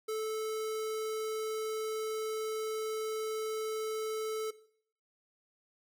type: tone with notch filter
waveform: square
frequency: 436.7 Hz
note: A4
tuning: 13 cents flat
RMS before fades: -35 dBFS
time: 0.08-4.51 s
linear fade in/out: 10 ms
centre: 2600 Hz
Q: 1.9
effects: noise-tail reverb RT60 0.6 s tail -18 dB re dry